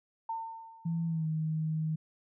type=tone with exponential decay; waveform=sine; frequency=904 Hz; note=A5; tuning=47 cents sharp; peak=-31 dBFS; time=0.29-1.26 s; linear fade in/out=5 ms; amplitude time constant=210 ms
type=tone with pitch glide; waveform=sine; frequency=166.7 to 157.34 Hz; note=E3 to D#3; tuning=+20 to +20 cents; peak=-29 dBFS; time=0.85-1.96 s; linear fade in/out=10 ms; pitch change=-100 cents; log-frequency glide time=1.06-1.26 s
effects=none